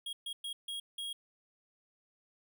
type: tone bursts at uneven times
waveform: square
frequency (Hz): 3282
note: G#7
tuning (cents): -21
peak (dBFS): -38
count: 5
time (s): 0.06-0.13 / 0.26-0.33 / 0.44-0.53 / 0.68-0.8 / 0.98-1.13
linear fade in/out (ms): 5
effects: none